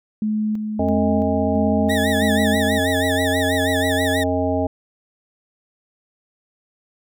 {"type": "tone with tremolo", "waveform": "sine", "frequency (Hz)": 214.1, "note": "A3", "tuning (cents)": -47, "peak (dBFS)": -18, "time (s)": [0.22, 2.79], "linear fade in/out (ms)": 2, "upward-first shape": "square", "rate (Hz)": 1.5, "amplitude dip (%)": 40}
{"type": "harmonic tone", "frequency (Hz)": 90, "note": "F#2", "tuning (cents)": -47, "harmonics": [1, 3, 5, 7, 9], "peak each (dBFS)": [-25, -22, -26, -22, -27], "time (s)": [0.79, 4.67], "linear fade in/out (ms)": 5}
{"type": "tone with vibrato", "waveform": "30% pulse", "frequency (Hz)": 1815, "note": "A#6", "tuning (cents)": -47, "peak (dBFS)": -20, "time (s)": [1.89, 4.24], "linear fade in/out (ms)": 10, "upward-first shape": "sine", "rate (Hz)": 6.2, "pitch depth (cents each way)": 130}
{"effects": []}